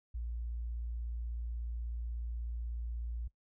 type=tone; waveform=sine; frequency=58.2 Hz; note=A#1; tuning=2 cents flat; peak=-36 dBFS; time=0.14-3.28 s; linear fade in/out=10 ms; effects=noise-tail reverb RT60 0.1 s tail -19 dB re dry